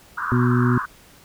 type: band-pass noise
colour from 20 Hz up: pink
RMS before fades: -27 dBFS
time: 0.17-0.86 s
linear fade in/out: 10 ms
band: 1000 to 1600 Hz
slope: 96 dB/octave
type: harmonic tone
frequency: 122.8 Hz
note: B2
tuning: 9 cents flat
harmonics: 1 / 2 / 3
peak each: -18 / -19 / -26 dBFS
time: 0.32-0.78 s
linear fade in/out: 0 ms
effects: pink hiss -50 dBFS RMS until 1.24 s